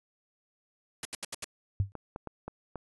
white noise bursts, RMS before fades -35 dBFS, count 5, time 1.03-1.444 s, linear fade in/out 2 ms, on 22 ms, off 76 ms
sine tone with exponential decay, 98.4 Hz, G2, 7 cents sharp, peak -20 dBFS, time 1.8-1.92 s, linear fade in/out 0 ms, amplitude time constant 25 ms
clicks, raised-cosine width 1 ms, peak -24 dBFS, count 5, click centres 1.953 / 2.161 / 2.273 / 2.48 / 2.757 s
effects resampled to 24000 Hz

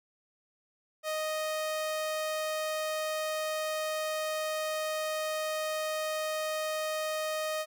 sawtooth tone, 622.3 Hz, D#5, in tune, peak -27 dBFS, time 1.03-7.66 s, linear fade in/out 50 ms, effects none

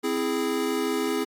square chord, C augmented, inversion none, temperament equal, 261.6 / 329.6 / 415.3 Hz, C4 / E4 / G#4, 0 / 0 / 0 cents, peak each -30 / -30 / -28 dBFS, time 0.03-1.25 s, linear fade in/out 20 ms, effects AAC 64 kbps

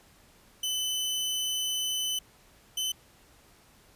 sawtooth tone pair in turn, 3023 / 3040 Hz, F#7 / F#7, +36 / +46 cents, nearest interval unison, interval 10 cents, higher second, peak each -25 dBFS, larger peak neither, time 0.63-2.19 / 2.77-2.92 s, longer first, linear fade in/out 5 ms, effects pink hiss -59 dBFS RMS until 3.95 s + resampled to 32000 Hz

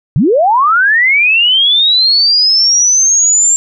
sine linear sweep, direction up, 110.7 to 7420 Hz, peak -6 dBFS, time 0.16-3.56 s, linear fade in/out 0 ms, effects none

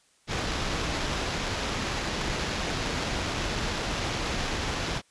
pink noise with sample-and-hold, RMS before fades -30 dBFS, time 0.27-5.02 s, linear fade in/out 50 ms, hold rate 8820 Hz, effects white hiss -64 dBFS RMS until 5.1 s + resampled to 22050 Hz

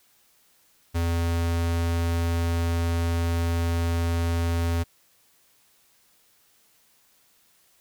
square tone, 84.4 Hz, E2, 41 cents sharp, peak -23 dBFS, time 0.94-4.84 s, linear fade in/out 20 ms, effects white hiss -62 dBFS RMS until 7.8 s

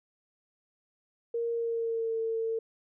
sine tone with pitch glide, 466.2 to 450.8 Hz, A#4 to A4, 0 to +42 cents, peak -28 dBFS, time 1.34-2.59 s, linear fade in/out 5 ms, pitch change -58 cents, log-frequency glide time 1.52-2.16 s, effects none

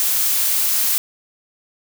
blue noise, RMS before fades -18 dBFS, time 0-0.98 s, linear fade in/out 0 ms, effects none

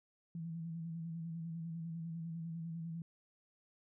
sine tone with vibrato, 165.3 Hz, E3, 5 cents sharp, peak -40 dBFS, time 0.35-3.02 s, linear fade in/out 2 ms, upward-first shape square, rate 10 Hz, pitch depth 34 cents each way, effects none

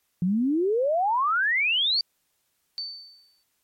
sine exponential sweep, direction up, 170 to 4699 Hz, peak -20 dBFS, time 0.22-2.01 s, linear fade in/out 2 ms
sine tone with exponential decay, 4542 Hz, C#8, 41 cents sharp, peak -27 dBFS, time 2.78-3.43 s, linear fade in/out 0 ms, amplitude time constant 140 ms
effects white hiss -72 dBFS RMS until 3.63 s + MP3 64 kbps

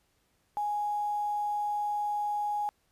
sine tone with quantisation, 830.6 Hz, G#5, in tune, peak -28 dBFS, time 0.57-2.69 s, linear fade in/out 0 ms, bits 9, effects pink hiss -72 dBFS RMS until 2.91 s + resampled to 32000 Hz

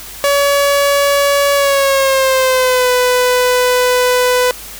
sawtooth tone with pitch glide, 566 to 498.5 Hz, C#5 to B4, +36 to +16 cents, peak -6 dBFS, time 0.24-4.51 s, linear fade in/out 0 ms, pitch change -220 cents, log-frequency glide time 1.54-2.9 s, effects added 50 Hz sine -39 dBFS peak until 4.79 s + white hiss -31 dBFS RMS until 4.79 s

